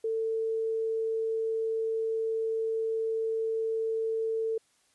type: tone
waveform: sine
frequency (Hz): 446.9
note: A4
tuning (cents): +27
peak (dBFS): -27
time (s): 0.04-4.58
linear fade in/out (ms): 5
effects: white hiss -68 dBFS RMS until 4.94 s + resampled to 24000 Hz